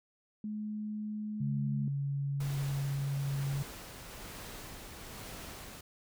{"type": "tone", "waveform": "sine", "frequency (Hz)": 212.2, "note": "G#3", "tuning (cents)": 38, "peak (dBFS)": -35, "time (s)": [0.44, 1.88], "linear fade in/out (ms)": 2}
{"type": "tone with pitch glide", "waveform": "sine", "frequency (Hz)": [140, 139.11], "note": ["C#3", "C#3"], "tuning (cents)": [18, 6], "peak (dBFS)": -31, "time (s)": [1.4, 3.63], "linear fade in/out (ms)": 10, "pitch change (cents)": -12, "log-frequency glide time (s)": [2.49, 2.65]}
{"type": "noise with tremolo", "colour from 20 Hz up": "pink", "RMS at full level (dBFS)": -45, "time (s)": [2.4, 5.81], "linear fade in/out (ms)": 5, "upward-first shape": "sine", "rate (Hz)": 1.1, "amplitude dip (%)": 30}
{"effects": []}